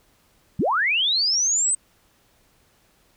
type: linear sweep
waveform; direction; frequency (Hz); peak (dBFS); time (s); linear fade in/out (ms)
sine; up; 110 to 8310; -18; 0.59-1.75; 5
effects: pink hiss -61 dBFS RMS until 3.16 s